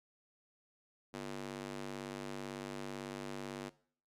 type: tone with high-pass filter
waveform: square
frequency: 49 Hz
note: G1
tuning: in tune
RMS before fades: -44 dBFS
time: 1.13-3.7 s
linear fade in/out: 20 ms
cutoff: 260 Hz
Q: 1.1
effects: noise-tail reverb RT60 0.5 s tail -19 dB re dry + low-pass 10000 Hz 12 dB/octave